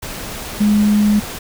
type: tone in noise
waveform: sine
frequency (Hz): 208.6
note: G#3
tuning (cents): +8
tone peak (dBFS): -10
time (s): 0.6-1.2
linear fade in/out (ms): 10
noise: pink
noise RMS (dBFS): -28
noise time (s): 0.02-1.39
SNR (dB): +15
effects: none